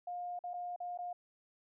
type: tone with dropouts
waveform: sine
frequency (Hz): 710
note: F5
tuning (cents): +28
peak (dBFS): -38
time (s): 0.07-1.13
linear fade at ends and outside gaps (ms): 5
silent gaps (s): 0.391-0.438 / 0.535-0.539 / 0.762-0.802 / 0.976-0.987
effects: none